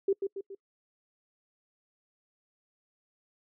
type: tone with echo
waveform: sine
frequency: 392 Hz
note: G4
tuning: in tune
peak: -22 dBFS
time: 0.08-0.13 s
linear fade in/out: 5 ms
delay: 140 ms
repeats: 3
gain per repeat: -6 dB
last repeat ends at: 0.55 s
effects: noise-tail reverb RT60 0.1 s tail -26 dB re dry